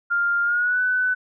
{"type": "tone with pitch glide", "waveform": "sine", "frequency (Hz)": [1400, 1500.5], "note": ["F6", "F#6"], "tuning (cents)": [4, 24], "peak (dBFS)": -18, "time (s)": [0.1, 1.15], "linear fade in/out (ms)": 20, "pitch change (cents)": 120, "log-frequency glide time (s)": [0.43, 0.81], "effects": []}